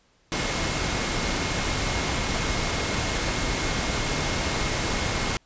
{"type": "tone in noise", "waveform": "sine", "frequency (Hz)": 2153, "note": "C7", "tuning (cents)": 49, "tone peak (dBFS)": -37, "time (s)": [0.32, 5.37], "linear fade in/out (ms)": 0, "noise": "pink", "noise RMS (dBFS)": -26, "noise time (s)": [0.32, 5.37], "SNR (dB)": -14, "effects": ["pink hiss -63 dBFS RMS until 5.45 s", "resampled to 16000 Hz"]}